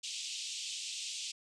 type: band-pass noise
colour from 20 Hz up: pink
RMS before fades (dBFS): -41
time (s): 0.03-1.32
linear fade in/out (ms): 10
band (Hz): 2700 to 8200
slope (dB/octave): 48
effects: none